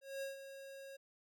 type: tone with ADSR envelope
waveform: square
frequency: 545 Hz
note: C#5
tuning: 29 cents flat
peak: -40 dBFS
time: 0.01-0.97 s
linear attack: 210 ms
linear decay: 140 ms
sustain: -10 dB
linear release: 13 ms
effects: none